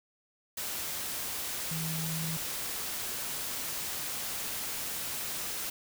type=tone in noise; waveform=sine; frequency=161.2 Hz; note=E3; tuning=38 cents flat; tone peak=-34 dBFS; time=1.71-2.37 s; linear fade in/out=5 ms; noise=white; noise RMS=-36 dBFS; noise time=0.57-5.7 s; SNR=-1 dB; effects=none